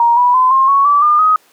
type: tone with pitch steps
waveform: sine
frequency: 940 / 979.9 / 1021.5 / 1064.9 / 1110.1 / 1157.3 / 1206.4 / 1257.7 Hz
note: A#5 / B5 / C6 / C6 / C#6 / D6 / D6 / D#6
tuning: +14 / -14 / -42 / +30 / +2 / -26 / +46 / +18 cents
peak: -7 dBFS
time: 0-1.36 s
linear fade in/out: 2 ms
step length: 170 ms
effects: pink hiss -50 dBFS RMS until 1.52 s + high-pass 400 Hz 12 dB/octave